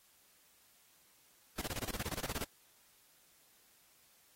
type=noise bursts; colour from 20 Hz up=pink; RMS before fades=-39 dBFS; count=15; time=1.58-2.442 s; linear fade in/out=5 ms; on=36 ms; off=23 ms; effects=white hiss -67 dBFS RMS until 4.35 s + AAC 48 kbps